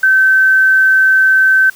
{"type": "tone", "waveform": "sine", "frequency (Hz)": 1541, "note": "G6", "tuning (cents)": -30, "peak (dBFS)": -6, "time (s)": [0.03, 1.7], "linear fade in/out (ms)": 5, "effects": ["white hiss -40 dBFS RMS until 1.75 s"]}